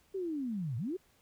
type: linear two-way sweep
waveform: sine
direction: down then up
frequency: 396.8 to 106.8 to 396.8 Hz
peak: -33 dBFS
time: 0.14-0.97 s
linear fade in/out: 10 ms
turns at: 0.77 s
effects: pink hiss -68 dBFS RMS until 1.21 s